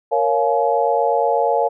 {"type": "chord", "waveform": "sine", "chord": "Bb minor seventh", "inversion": "none", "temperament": "equal with one note detuned", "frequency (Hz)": [466.2, 554.4, 698.5, 848.1], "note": ["Bb4", "Db5", "F5", "Ab5"], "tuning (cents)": [0, 0, 0, 36], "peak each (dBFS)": -20, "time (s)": [0.11, 1.69], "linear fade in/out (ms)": 20, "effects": []}